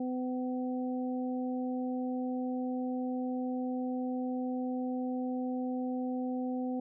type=harmonic tone; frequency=253 Hz; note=B3; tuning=42 cents sharp; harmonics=1 / 2 / 3; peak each=-32 / -40 / -43 dBFS; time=0-6.8 s; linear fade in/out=5 ms; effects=none